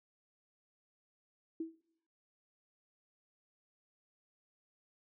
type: tone with exponential decay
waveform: sine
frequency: 325.3 Hz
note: E4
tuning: 23 cents flat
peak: -33 dBFS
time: 1.6-1.81 s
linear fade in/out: 5 ms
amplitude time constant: 45 ms
effects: noise-tail reverb RT60 0.8 s tail -23 dB re dry